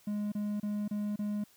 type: tone bursts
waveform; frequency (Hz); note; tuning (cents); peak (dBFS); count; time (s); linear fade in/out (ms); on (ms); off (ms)
triangle; 207.7; G#3; 0; -29; 5; 0.07-1.44; 5; 250; 30
effects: white hiss -63 dBFS RMS until 1.56 s